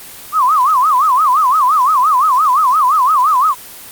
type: tone with vibrato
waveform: sine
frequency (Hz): 1127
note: C#6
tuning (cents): +28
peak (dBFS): -8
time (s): 0.32-3.55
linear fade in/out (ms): 50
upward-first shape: sine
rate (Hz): 5.8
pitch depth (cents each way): 230
effects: white hiss -33 dBFS RMS until 3.91 s + Opus 24 kbps